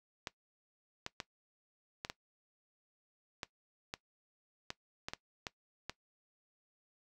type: clicks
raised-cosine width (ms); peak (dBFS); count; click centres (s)
0.2; -21; 12; 0.272 / 1.064 / 1.202 / 2.049 / 2.099 / 3.432 / 3.939 / 4.704 / 5.085 / 5.135 / 5.468 / 5.896
effects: noise-tail reverb RT60 0.1 s tail -19 dB re dry